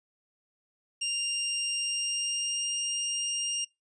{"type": "tone with pitch glide", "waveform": "20% pulse", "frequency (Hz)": [2794, 2813], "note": ["F7", "F7"], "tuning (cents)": [0, 12], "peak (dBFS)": -23, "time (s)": [1.01, 3.65], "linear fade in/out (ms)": 10, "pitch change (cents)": 12, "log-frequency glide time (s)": [1.76, 2.72], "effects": ["noise-tail reverb RT60 0.2 s tail -24 dB re dry", "resampled to 22050 Hz"]}